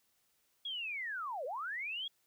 sine linear two-way sweep, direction down then up, 3363 to 475 to 3363 Hz, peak -37 dBFS, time 0.65-2.08 s, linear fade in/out 5 ms, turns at 1.45 s, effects white hiss -75 dBFS RMS until 2.26 s

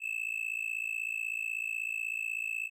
triangle tone with amplitude modulation, 2621 Hz, E7, 11 cents flat, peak -27 dBFS, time 0-2.7 s, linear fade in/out 50 ms, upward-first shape sine, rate 56.2 Hz, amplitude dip 95%, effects none

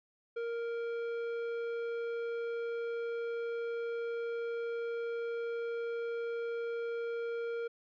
triangle tone with tanh clipping, 466.2 Hz, A#4, in tune, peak -36 dBFS, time 0.36-7.68 s, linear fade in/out 10 ms, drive 15 dB, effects none

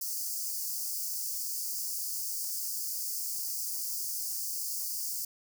white high-pass noise, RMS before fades -35 dBFS, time 0.01-5.25 s, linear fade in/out 5 ms, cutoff 4600 Hz, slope 96 dB/octave, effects none

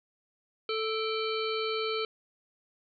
harmonic tone with a mistuned harmonic, 440 Hz, A4, in tune, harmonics 1 / 3 / 5 / 7 / 9 / 10, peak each -31 / -36 / -38 / -39 / -41 / -41 dBFS, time 0.69-2.05 s, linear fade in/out 2 ms, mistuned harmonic 5, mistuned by +110 cents, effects none

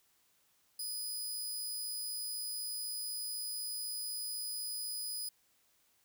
15% pulse tone, 4978 Hz, D#8, in tune, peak -31 dBFS, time 0.79-5.29 s, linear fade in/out 5 ms, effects white hiss -72 dBFS RMS until 6.04 s

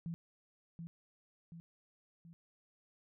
sine tone with echo, 167.5 Hz, E3, 28 cents sharp, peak -38 dBFS, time 0.06-0.14 s, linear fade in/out 0 ms, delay 730 ms, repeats 3, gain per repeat -5 dB, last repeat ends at 2.33 s, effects none

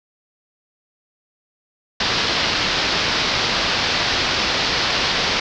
white low-pass noise, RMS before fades -20 dBFS, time 2-5.4 s, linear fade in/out 5 ms, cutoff 5200 Hz, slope 48 dB/octave, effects none

